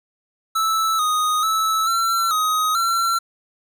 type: tone with pitch steps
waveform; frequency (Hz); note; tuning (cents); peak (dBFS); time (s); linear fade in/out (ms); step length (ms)
square; 1314 / 1244 / 1307 / 1351 / 1257 / 1356; E6 / D#6 / E6 / E6 / D#6 / E6; -6 / -1 / -15 / +42 / +17 / +49; -18; 0.55-3.19; 10; 440
effects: none